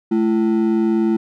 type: ring-modulated tone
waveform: triangle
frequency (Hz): 277.2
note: C#4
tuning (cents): 0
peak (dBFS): -9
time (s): 0.11-1.17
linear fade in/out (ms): 10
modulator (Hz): 60.1
effects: none